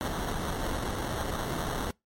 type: noise with sample-and-hold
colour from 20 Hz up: pink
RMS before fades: -32 dBFS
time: 0.01-1.91 s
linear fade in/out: 0 ms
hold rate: 2450 Hz
effects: noise-tail reverb RT60 0.2 s tail -25 dB re dry + MP3 64 kbps